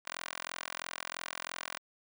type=tone with high-pass filter; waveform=10% pulse; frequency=43 Hz; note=F1; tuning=26 cents flat; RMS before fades=-42 dBFS; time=0.05-1.79 s; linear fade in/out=20 ms; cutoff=1200 Hz; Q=0.93; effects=none